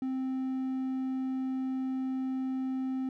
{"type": "tone", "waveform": "triangle", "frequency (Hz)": 261.6, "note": "C4", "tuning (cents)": 0, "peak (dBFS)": -28, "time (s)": [0.02, 3.09], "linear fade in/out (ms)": 2, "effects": []}